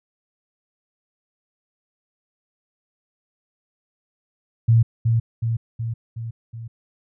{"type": "tone with echo", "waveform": "sine", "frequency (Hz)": 114.7, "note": "A#2", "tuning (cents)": -28, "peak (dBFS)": -11, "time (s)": [4.68, 4.83], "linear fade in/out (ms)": 10, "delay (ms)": 370, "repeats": 5, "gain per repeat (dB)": -4, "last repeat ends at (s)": 6.68, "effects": []}